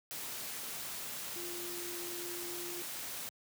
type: tone in noise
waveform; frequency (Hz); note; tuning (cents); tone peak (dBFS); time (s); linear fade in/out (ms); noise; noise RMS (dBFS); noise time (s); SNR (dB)
sine; 349.3; F4; 0; -44; 1.36-2.82; 0; white; -42; 0.11-3.29; -5
effects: high-pass 100 Hz 12 dB/octave